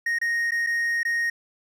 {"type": "tone with dropouts", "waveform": "triangle", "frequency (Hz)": 1864.7, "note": "A#6", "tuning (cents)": 0, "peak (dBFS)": -20, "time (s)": [0.06, 1.3], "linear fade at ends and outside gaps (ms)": 5, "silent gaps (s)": [[0.187, 0.214], [0.509, 0.518], [0.665, 0.669], [1.032, 1.05]], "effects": []}